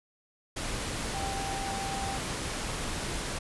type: tone in noise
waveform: sine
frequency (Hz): 784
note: G5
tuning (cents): 0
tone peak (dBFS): -35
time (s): 1.14-2.18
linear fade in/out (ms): 10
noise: pink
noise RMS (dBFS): -34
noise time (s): 0.56-3.39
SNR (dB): -4
effects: resampled to 24000 Hz